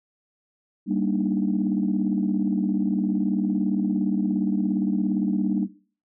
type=chord; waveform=sine; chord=Eb major seventh; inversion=first; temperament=equal; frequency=196 / 233.1 / 293.7 / 311.1 Hz; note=G3 / Bb3 / D4 / Eb4; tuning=0 / 0 / 0 / 0 cents; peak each=-24 / -26 / -26 / -30 dBFS; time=0.86-5.68 s; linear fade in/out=50 ms; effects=noise-tail reverb RT60 0.4 s tail -17 dB re dry + tanh soft clip ceiling -12 dBFS